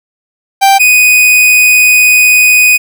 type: tone pair in turn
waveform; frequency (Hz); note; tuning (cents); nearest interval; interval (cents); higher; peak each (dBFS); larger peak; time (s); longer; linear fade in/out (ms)
45% pulse; 784 / 2489; G5 / D#7; 0 / 0; octave + minor sixth; 2000; second; -3; neither; 0.61-0.79 / 0.79-2.78; second; 20
effects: none